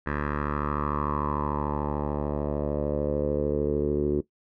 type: tone with low-pass filter sweep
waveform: 10% pulse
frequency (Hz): 73.42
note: D2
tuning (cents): 0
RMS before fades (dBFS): -27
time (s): 0.06-4.21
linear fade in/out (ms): 10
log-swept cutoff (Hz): 1600 to 370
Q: 4.6
effects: noise-tail reverb RT60 0.1 s tail -17 dB re dry